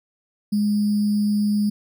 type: tone with sample-and-hold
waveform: sine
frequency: 207.7 Hz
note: G#3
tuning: in tune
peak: -17 dBFS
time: 0.52-1.7 s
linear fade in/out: 10 ms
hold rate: 4900 Hz
effects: none